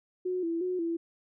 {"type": "tone with pitch steps", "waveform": "sine", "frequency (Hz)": [365.5, 333.3, 364.8, 334.4], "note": ["F#4", "E4", "F#4", "E4"], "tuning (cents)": [-21, 19, -24, 25], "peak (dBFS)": -28, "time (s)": [0.25, 0.97], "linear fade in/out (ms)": 10, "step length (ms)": 180, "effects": []}